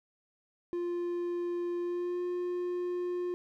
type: tone with pitch glide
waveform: triangle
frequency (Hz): 349.2 to 355.7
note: F4 to F4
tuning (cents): 0 to +32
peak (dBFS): -29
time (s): 0.73-3.34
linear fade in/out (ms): 0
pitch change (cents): +32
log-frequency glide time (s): 1.8-2.22
effects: none